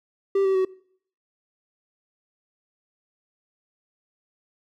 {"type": "tone with pitch steps", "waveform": "triangle", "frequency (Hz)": [392, 384.2, 376.5], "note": ["G4", "G4", "F#4"], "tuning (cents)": [0, -35, 30], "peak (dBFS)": -16, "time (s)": [0.35, 0.65], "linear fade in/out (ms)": 5, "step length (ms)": 100, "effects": ["noise-tail reverb RT60 0.6 s tail -22 dB re dry"]}